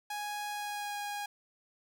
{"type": "tone with pitch glide", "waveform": "sawtooth", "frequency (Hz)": [830, 820.9], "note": ["G#5", "G#5"], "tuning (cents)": [-1, -20], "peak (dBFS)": -32, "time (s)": [0.1, 1.26], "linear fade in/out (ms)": 5, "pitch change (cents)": -19, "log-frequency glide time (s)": [0.5, 0.98], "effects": []}